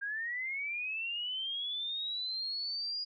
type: linear sweep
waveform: sine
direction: up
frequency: 1596 to 4890 Hz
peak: -34 dBFS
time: 0.01-3.05 s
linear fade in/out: 20 ms
effects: none